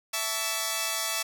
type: chord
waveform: 5% pulse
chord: A major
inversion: second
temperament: equal with one note detuned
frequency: 659.3 / 880 / 1137.9 Hz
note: E5 / A5 / C#6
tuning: 0 / 0 / +45 cents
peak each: -20 / -22 / -20 dBFS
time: 0.13-1.23 s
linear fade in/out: 10 ms
effects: none